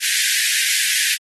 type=high-pass noise; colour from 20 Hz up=pink; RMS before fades=-19 dBFS; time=0-1.18 s; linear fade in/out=50 ms; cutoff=1600 Hz; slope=96 dB/octave; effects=AAC 32 kbps